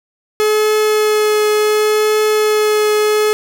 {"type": "tone with vibrato", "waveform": "45% pulse", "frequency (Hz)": 426.3, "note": "G#4", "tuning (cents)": 45, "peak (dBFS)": -11, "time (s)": [0.4, 3.33], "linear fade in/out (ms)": 0, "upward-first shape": "triangle", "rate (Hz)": 0.69, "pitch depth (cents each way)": 11, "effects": []}